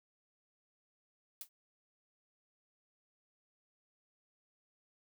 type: noise with exponential decay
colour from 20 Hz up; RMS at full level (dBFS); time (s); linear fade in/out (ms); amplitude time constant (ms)
blue; -40; 1.41-1.49; 1; 17
effects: none